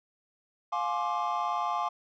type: chord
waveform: triangle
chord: D half-diminished seventh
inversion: first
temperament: just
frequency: 704.8 / 845.8 / 1057.2 / 1174.7 Hz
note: F5 / Ab5 / C6 / D6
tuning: +16 / +31 / +18 / 0 cents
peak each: -31 dBFS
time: 0.72-1.89 s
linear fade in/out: 10 ms
effects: tanh soft clip ceiling -18 dBFS + resampled to 16000 Hz